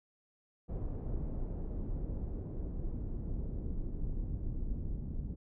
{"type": "noise with low-pass filter sweep", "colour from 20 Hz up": "brown", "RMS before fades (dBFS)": -37, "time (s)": [0.68, 5.36], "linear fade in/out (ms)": 20, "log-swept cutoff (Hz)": [560, 260], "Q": 0.94, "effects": []}